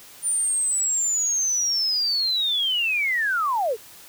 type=linear sweep; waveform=sine; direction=down; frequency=9300 to 397 Hz; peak=-20 dBFS; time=0.22-3.77 s; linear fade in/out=50 ms; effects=white hiss -46 dBFS RMS until 4.08 s